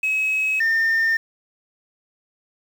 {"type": "tone pair in turn", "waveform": "sine", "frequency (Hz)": [2561, 1810.9], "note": ["D#7", "A6"], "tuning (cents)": [49, 49], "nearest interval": "tritone", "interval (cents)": 600, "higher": "first", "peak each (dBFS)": [-17, -14], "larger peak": "second", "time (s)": [[0.03, 0.6], [0.6, 1.17]], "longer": "neither", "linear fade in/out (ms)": 5, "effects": ["tanh soft clip ceiling -15 dBFS", "7-bit"]}